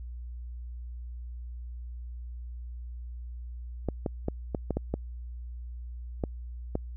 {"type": "clicks", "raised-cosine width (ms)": 2, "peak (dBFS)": -15, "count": 9, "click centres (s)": [3.887, 4.062, 4.284, 4.548, 4.707, 4.77, 4.94, 6.238, 6.754], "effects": ["added 60 Hz sine -37 dBFS peak until 6.96 s"]}